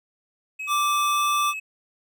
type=tone with pitch glide; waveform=triangle; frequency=2555 to 2576 Hz; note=D#7 to E7; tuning=+45 to -41 cents; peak=-28 dBFS; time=0.59-1.6 s; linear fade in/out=10 ms; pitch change=+14 cents; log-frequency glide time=1.13-1.21 s
type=tone; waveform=square; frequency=1174.7 Hz; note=D6; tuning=in tune; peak=-21 dBFS; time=0.67-1.54 s; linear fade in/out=50 ms
effects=none